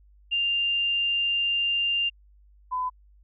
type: tone pair in turn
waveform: sine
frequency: 2794 / 1008 Hz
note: F7 / B5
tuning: 0 / +35 cents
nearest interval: octave + tritone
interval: 1765 cents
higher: first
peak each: -22 / -25 dBFS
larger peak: first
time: 0.31-2.1 / 2.71-2.9 s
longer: first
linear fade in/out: 20 ms
effects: added 50 Hz sine -53 dBFS peak until 3.23 s